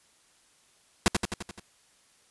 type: noise with echo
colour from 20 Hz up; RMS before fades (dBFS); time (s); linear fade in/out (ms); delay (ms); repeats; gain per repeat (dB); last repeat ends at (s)
pink; -20; 1.06-1.08; 0; 86; 6; -4; 1.596
effects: white hiss -63 dBFS RMS until 2.3 s + resampled to 24000 Hz